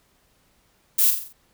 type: noise with echo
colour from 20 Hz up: violet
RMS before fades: -18 dBFS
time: 0.98-1.11 s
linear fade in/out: 10 ms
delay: 44 ms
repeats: 5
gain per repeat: -6 dB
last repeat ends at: 1.33 s
effects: pink hiss -63 dBFS RMS until 1.53 s